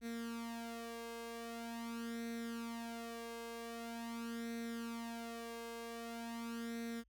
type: tone with flanger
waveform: sawtooth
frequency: 231.8 Hz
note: A#3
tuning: 10 cents flat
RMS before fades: -45 dBFS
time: 0.01-7.04 s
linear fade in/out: 50 ms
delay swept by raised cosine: 0.5 to 1.9 ms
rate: 0.44 Hz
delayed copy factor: +0.7
effects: added 50 Hz sine -70 dBFS peak until 7.08 s